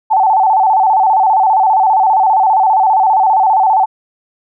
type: tone with vibrato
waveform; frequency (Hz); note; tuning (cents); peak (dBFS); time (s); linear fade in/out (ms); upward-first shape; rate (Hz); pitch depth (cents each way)
sine; 816; G#5; -31; -7; 0.1-3.86; 20; square; 15; 120
effects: none